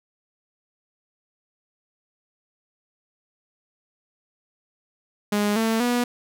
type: tone with pitch steps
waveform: sawtooth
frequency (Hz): 206.8 / 224.2 / 243.1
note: G#3 / A3 / B3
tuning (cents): -7 / +33 / -27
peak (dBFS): -16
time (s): 5.32-6.04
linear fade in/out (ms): 5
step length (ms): 240
effects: none